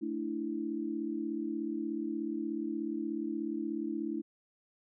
sine chord, A suspended fourth, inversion none, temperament just, 220 / 293.3 / 330 Hz, A3 / D4 / E4, 0 / -2 / +2 cents, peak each -39 / -37 / -36 dBFS, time 0.01-4.22 s, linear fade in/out 20 ms, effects none

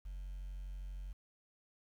sine tone, 46.25 Hz, F#1, in tune, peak -39 dBFS, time 0.05-1.13 s, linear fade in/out 10 ms, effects tanh soft clip ceiling -41 dBFS + 11-bit

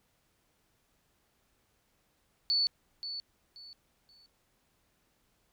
sine tone with echo, 4462 Hz, C#8, 11 cents sharp, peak -25 dBFS, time 2.5-2.67 s, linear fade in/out 0 ms, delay 530 ms, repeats 3, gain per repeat -11 dB, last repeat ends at 4.26 s, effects pink hiss -73 dBFS RMS until 5.52 s

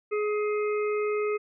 harmonic tone, 420.2 Hz, G#4, 20 cents sharp, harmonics 1 / 3 / 5 / 6, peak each -25 / -35 / -39 / -41 dBFS, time 0.11-1.38 s, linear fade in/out 20 ms, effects none

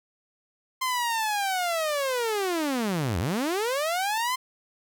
sawtooth linear two-way sweep, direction down then up, 1046.5 to 77.7 to 1046.5 Hz, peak -21 dBFS, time 0.81-4.36 s, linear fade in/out 10 ms, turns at 3.19 s, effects none

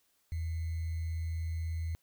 sine tone with sample-and-hold, 81.8 Hz, E2, 13 cents flat, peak -32 dBFS, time 0.32-1.95 s, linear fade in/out 0 ms, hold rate 2100 Hz, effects white hiss -73 dBFS RMS until 2.02 s

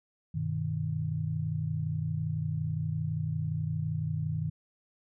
sine chord, G augmented, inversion none, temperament equal, 98 / 123.47 / 155.56 Hz, G2 / B2 / D#3, 0 / 0 / 0 cents, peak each -35 / -36 / -31 dBFS, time 0.34-4.5 s, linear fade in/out 10 ms, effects none

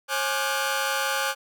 sawtooth tone cluster, 541 / 837 / 1185 / 1433 / 1538 Hz, C#5 / G#5 / D6 / F6 / G6, -42 / +13 / +15 / +44 / -33 cents, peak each -27 dBFS, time 0.08-1.35 s, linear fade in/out 50 ms, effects none

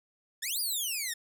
10% pulse exponential two-way sweep, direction up then down, 1677 to 4978 to 1777 Hz, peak -23 dBFS, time 0.42-1.14 s, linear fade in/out 10 ms, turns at 0.6 s, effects none

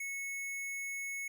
square tone, 2200 Hz, C#7, 14 cents flat, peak -38 dBFS, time 0-1.28 s, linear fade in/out 5 ms, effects none

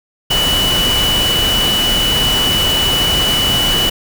sine tone in noise, 2960 Hz, F#7, in tune, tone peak -13 dBFS, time 0.3-3.9 s, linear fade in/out 10 ms, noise pink, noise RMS -18 dBFS, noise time 0.3-3.9 s, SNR +2 dB, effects none

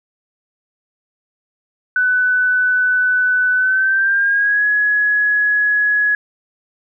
sine tone with pitch glide, 1498 to 1681.4 Hz, F#6 to G#6, +21 to +21 cents, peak -12 dBFS, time 1.96-6.15 s, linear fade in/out 2 ms, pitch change +200 cents, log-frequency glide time 3.55-4.66 s, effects none

